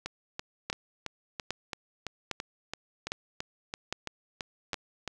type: two click trains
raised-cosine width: 0.2 ms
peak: -17 / -14 dBFS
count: 16 / 6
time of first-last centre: 0.06-5.077 / 0.7-4.732 s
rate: 2.99 / 1.24 Hz
effects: none